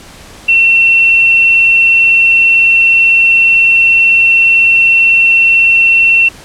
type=tone; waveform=sine; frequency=2709 Hz; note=E7; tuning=47 cents sharp; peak=-4 dBFS; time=0.48-6.29 s; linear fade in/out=10 ms; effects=pink hiss -34 dBFS RMS until 6.44 s + low-pass 10000 Hz 12 dB/octave